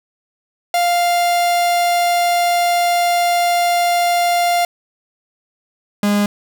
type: tone pair in turn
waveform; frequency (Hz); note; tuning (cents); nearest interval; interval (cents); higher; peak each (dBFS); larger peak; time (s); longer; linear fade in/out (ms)
45% pulse; 698.5 / 205.2; F5 / G#3; 0 / -21; octave + major sixth; 2121; first; -13; neither; 0.74-4.65 / 6.03-6.26; first; 2
effects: none